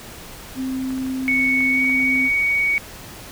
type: tone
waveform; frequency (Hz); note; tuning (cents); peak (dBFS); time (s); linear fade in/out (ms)
sine; 261.6; C4; 0; -22; 0.55-2.3; 50
type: clicks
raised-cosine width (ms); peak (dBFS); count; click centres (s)
0.5; -23; 8; 0.906 / 0.98 / 1.065 / 1.607 / 1.845 / 1.896 / 2.002 / 2.157
type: tone with pitch glide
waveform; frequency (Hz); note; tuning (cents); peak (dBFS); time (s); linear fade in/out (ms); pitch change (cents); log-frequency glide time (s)
sine; 2219 to 2242; C#7 to C#7; +1 to +19; -16; 1.28-2.78; 0; +18; 1.71-1.81
effects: pink hiss -38 dBFS RMS until 3.31 s